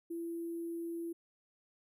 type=tone with sample-and-hold; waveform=sine; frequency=336.3 Hz; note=E4; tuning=35 cents sharp; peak=-37 dBFS; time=0.1-1.13 s; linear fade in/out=10 ms; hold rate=11025 Hz; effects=none